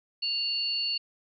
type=tone pair together; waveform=sine; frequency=2794 / 4435 Hz; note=F7 / C#8; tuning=0 / 0 cents; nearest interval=minor sixth; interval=800 cents; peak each=-32 / -28 dBFS; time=0.22-0.98 s; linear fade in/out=10 ms; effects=none